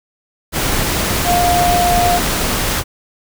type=tone in noise; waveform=sine; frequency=705 Hz; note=F5; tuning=16 cents sharp; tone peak=-12 dBFS; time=1.24-2.21 s; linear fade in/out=50 ms; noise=pink; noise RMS=-17 dBFS; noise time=0.52-2.84 s; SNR=+2 dB; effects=none